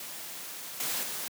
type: noise with level steps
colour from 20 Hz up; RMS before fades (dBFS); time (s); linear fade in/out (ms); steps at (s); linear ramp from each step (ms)
white; -41 / -32 / -36; 0-1.28; 2; 0.8 / 1.03; 2
effects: high-pass 150 Hz 12 dB/octave